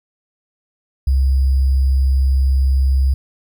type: tone with sample-and-hold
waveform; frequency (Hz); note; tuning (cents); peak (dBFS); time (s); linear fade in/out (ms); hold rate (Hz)
sine; 66.6; C2; +31; -11; 1.07-3.14; 5; 4900
effects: none